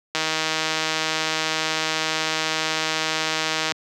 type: click train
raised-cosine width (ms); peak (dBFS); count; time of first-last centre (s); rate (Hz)
0.2; -5; 565; 0.15-3.72; 158
effects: high-pass 200 Hz 12 dB/octave